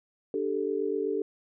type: chord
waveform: sine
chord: D suspended fourth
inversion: none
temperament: equal with one note detuned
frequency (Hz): 294.9 / 392 / 440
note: D4 / G4 / A4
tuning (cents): +7 / 0 / 0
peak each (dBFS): -34 / -30 / -30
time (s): 0.34-1.22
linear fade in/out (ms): 2
effects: none